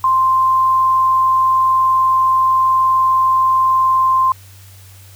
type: tone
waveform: sine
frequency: 1046.5 Hz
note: C6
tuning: in tune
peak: -10 dBFS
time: 0.04-4.32 s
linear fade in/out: 2 ms
effects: added 96 Hz sine -39 dBFS peak until 5.15 s + white hiss -45 dBFS RMS until 5.15 s

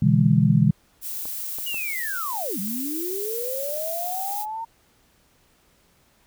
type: chord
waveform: sine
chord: E dominant seventh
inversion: second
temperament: just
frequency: 123.61 / 148.33 / 164.81 / 206 Hz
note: B2 / D3 / E3 / G#3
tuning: +2 / +18 / 0 / -14 cents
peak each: -20 dBFS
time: 0.02-0.71 s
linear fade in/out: 5 ms
type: noise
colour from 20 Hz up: violet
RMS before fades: -31 dBFS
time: 1.01-4.46 s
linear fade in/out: 50 ms
type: clicks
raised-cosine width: 1 ms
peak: -26 dBFS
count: 3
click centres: 1.255 / 1.586 / 1.744 s
type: linear two-way sweep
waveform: sine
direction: down then up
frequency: 2960 to 185.6 to 921 Hz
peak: -28 dBFS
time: 1.66-4.65 s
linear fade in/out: 10 ms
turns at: 2.59 s
effects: pink hiss -61 dBFS RMS until 6.26 s

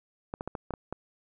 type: clicks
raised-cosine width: 1 ms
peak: -20 dBFS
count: 7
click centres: 0.339 / 0.409 / 0.476 / 0.552 / 0.707 / 0.738 / 0.926 s
effects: none

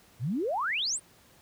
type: exponential sweep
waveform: sine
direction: up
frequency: 101.7 to 9530 Hz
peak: -27 dBFS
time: 0.19-1 s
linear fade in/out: 50 ms
effects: pink hiss -59 dBFS RMS until 1.41 s + high-pass 60 Hz 12 dB/octave

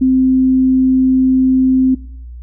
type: tone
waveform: sine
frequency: 260 Hz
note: C4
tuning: 11 cents flat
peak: -8 dBFS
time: 0.01-1.95 s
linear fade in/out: 10 ms
effects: noise-tail reverb RT60 0.7 s tail -22 dB re dry + added 60 Hz sine -28 dBFS peak until 2.42 s

